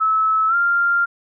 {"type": "tone with pitch glide", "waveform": "sine", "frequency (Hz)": [1300, 1393.3], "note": ["E6", "F6"], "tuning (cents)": [-24, -4], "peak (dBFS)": -14, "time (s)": [0, 1.06], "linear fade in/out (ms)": 20, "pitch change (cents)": 120, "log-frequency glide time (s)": [0.48, 0.55], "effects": []}